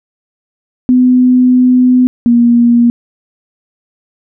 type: tone pair in turn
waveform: sine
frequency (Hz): 251.6 / 237.5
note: B3 / A#3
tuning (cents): +32 / +33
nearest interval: minor second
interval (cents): 99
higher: first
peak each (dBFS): -4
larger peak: neither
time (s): 0.89-2.07 / 2.26-2.9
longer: first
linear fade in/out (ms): 0
effects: none